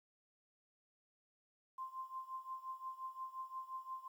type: tone with tremolo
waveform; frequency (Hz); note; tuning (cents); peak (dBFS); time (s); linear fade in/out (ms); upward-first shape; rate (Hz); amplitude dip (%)
sine; 1046.5; C6; 0; -40; 1.78-4.08; 5; triangle; 5.7; 90
effects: 12-bit